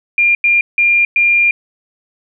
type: tone bursts at uneven times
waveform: sine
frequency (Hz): 2400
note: D7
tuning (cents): +37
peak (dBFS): -8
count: 4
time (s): 0.18-0.35 / 0.44-0.61 / 0.78-1.05 / 1.16-1.51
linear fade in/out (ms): 2
effects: none